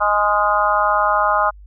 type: harmonic tone with a mistuned harmonic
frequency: 207.7 Hz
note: G#3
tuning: in tune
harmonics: 3 / 4 / 5 / 6 / 7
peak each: -21 / -20 / -20 / -18 / -23 dBFS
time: 0-1.51 s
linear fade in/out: 20 ms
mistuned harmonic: 7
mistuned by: -33 cents
effects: added 50 Hz sine -38 dBFS peak until 1.66 s